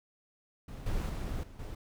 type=noise with level steps; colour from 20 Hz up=brown; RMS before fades=-43 / -33 / -36 / -49 / -41 dBFS; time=0.68-1.75 s; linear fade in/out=5 ms; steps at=0.86 / 1.09 / 1.43 / 1.59 s; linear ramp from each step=5 ms; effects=none